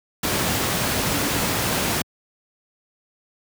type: tone in noise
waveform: sine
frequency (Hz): 288.6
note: D4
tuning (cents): -30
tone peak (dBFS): -30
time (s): 1.12-1.4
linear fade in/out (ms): 5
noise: pink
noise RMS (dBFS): -22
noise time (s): 0.23-2.02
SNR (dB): -11
effects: high-pass 80 Hz 12 dB/octave